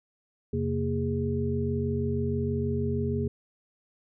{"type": "tone cluster", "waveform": "sine", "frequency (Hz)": [87.2, 133.5, 232, 410.6], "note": ["F2", "C3", "A#3", "G#4"], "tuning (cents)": [-2, 35, -8, -20], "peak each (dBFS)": -31, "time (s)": [0.53, 3.28], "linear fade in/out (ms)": 5, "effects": []}